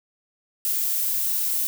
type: noise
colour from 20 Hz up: violet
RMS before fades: -24 dBFS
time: 0.65-1.67 s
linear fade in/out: 0 ms
effects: none